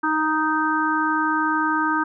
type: harmonic tone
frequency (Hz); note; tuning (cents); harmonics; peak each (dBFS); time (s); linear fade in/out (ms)
311.1; D#4; 0; 1 / 3 / 4 / 5; -24 / -24 / -24 / -24; 0.03-2.04; 10
effects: none